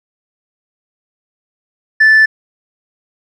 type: tone with tanh clipping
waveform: triangle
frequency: 1755 Hz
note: A6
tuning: 5 cents flat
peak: -5 dBFS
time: 2-2.26 s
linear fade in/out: 10 ms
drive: 6 dB
effects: none